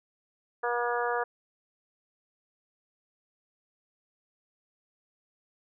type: harmonic tone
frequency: 240 Hz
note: B3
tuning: 49 cents flat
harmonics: 2 / 3 / 4 / 5 / 6 / 7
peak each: -31 / -33 / -34 / -35 / -36 / -36 dBFS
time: 0.63-1.24 s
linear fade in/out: 10 ms
effects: none